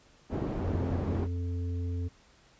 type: low-pass noise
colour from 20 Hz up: white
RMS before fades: -33 dBFS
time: 0.29-1.28 s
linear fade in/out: 50 ms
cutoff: 350 Hz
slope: 12 dB/octave
type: harmonic tone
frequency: 87.8 Hz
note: F2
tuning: 10 cents sharp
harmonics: 1 / 3 / 5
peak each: -30 / -41 / -46 dBFS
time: 0.63-2.09 s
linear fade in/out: 20 ms
effects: pink hiss -61 dBFS RMS until 2.59 s + resampled to 16000 Hz